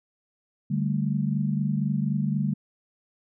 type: chord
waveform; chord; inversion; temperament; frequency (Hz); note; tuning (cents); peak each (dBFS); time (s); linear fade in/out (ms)
sine; D suspended fourth; none; equal; 146.83 / 196 / 220; D3 / G3 / A3; 0 / 0 / 0; -26 / -27 / -29; 0.7-2.54; 10
effects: none